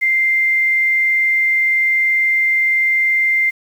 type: tone with quantisation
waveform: sine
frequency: 2093 Hz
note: C7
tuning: in tune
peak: -12 dBFS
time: 0.01-3.51 s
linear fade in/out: 20 ms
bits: 7
effects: none